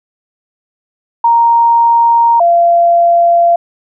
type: tone pair in turn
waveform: sine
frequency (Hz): 932.3 / 686.5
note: A#5 / F5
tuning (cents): 0 / -30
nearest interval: perfect fourth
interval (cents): 530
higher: first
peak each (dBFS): -5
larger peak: neither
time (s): 1.24-2.4 / 2.4-3.56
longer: neither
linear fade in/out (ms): 5
effects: none